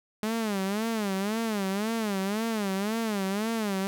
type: tone with vibrato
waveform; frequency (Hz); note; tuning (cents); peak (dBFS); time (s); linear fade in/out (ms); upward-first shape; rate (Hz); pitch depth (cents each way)
sawtooth; 209; G#3; +11; -23; 0.23-3.87; 0; sine; 1.9; 160
effects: none